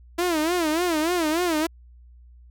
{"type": "tone with vibrato", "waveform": "sawtooth", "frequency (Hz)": 331.2, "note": "E4", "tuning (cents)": 8, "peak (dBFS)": -17, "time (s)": [0.18, 1.67], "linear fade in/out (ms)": 10, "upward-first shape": "sine", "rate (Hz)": 3.4, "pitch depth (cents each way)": 150, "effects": ["added 60 Hz sine -46 dBFS peak until 2.5 s"]}